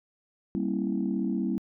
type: chord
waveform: sine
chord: G diminished seventh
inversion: none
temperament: equal with one note detuned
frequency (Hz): 196 / 233.1 / 270.7 / 329.6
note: G3 / Bb3 / Db4 / Fb4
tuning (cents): 0 / 0 / -41 / 0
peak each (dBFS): -29 / -31 / -32 / -32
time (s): 0.55-1.58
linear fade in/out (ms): 0
effects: tanh soft clip ceiling -17 dBFS